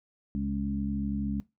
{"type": "harmonic tone with a mistuned harmonic", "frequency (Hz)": 68.7, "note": "C#2", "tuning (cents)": -15, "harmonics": [1, 2, 3, 4], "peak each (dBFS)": [-36, -39, -30, -36], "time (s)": [0.35, 1.4], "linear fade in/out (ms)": 0, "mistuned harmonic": 4, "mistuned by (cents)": 25, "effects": ["noise-tail reverb RT60 0.2 s tail -19 dB re dry"]}